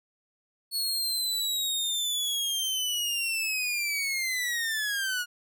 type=linear sweep; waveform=sawtooth; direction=down; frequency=4390 to 1430 Hz; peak=-24 dBFS; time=0.71-5.26 s; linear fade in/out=50 ms; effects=none